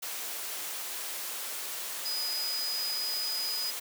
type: tone in noise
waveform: sine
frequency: 4969 Hz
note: D#8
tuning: 3 cents flat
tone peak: -31 dBFS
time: 2.05-3.71 s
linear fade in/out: 10 ms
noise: white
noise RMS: -37 dBFS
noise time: 0.02-3.8 s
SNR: +3 dB
effects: high-pass 400 Hz 12 dB/octave